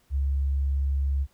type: tone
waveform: sine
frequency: 69 Hz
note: C#2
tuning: 7 cents flat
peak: -22 dBFS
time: 0.1-1.27 s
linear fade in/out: 50 ms
effects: pink hiss -65 dBFS RMS until 1.33 s